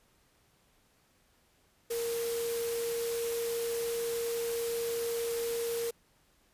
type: tone in noise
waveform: sine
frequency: 466.2 Hz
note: A#4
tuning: in tune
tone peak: -31 dBFS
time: 1.9-5.91 s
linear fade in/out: 10 ms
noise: white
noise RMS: -40 dBFS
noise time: 1.9-5.91 s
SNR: +6 dB
effects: pink hiss -68 dBFS RMS until 6.53 s + resampled to 32000 Hz